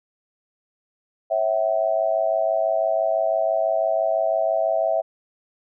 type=tone with amplitude modulation; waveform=sine; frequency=655 Hz; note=E5; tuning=11 cents flat; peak=-14 dBFS; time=1.3-5.02 s; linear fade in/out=20 ms; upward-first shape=sine; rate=106 Hz; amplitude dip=95%; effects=none